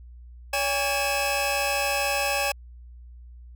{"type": "tone cluster", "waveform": "sawtooth", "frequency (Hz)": [567, 814, 2593], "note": ["C#5", "G#5", "E7"], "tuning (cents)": [39, -35, -29], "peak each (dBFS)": -24, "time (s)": [0.53, 2.52], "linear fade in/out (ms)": 5, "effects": ["added 60 Hz sine -42 dBFS peak until 3.55 s"]}